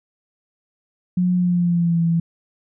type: tone with pitch glide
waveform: sine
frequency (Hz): 180.2 to 167.16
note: F#3 to E3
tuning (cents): -45 to +24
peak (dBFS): -15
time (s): 1.17-2.2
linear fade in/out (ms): 5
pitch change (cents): -131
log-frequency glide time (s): 1.35-2.01
effects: none

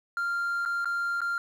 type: tone with dropouts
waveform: triangle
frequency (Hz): 1392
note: F6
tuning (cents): -6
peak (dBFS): -24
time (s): 0.17-1.38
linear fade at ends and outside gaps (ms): 1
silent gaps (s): 0.652-0.659 / 0.846-0.856 / 1.206-1.216
effects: tanh soft clip ceiling -20 dBFS + 10-bit

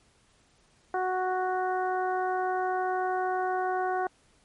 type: harmonic tone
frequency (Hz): 370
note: F#4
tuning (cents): 0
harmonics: 1 / 2 / 3 / 4 / 5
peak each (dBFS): -31 / -28 / -36 / -36 / -46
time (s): 0.94-4.07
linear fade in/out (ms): 2
effects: pink hiss -64 dBFS RMS until 4.44 s + MP3 48 kbps

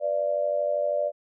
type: tone with amplitude modulation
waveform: sine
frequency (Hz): 587.3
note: D5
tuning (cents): 0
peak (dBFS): -19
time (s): 0-1.12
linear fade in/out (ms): 50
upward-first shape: sine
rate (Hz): 92.7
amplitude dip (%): 80
effects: none

